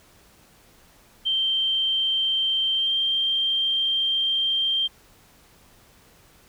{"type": "tone with pitch glide", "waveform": "sine", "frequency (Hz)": [3136, 3167], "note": ["G7", "G7"], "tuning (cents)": [0, 17], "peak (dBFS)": -20, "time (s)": [1.25, 4.88], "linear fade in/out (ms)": 20, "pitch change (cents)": 17, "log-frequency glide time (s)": [2.76, 2.92], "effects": ["pink hiss -55 dBFS RMS until 6.48 s"]}